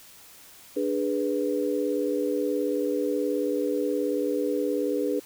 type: chord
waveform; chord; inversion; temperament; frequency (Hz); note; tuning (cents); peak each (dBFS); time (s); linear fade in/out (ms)
sine; G# diminished; second; equal; 293.7 / 415.3 / 493.9; D4 / G#4 / B4; 0 / 0 / 0; -28; 0.76-5.2; 10
effects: white hiss -50 dBFS RMS until 5.25 s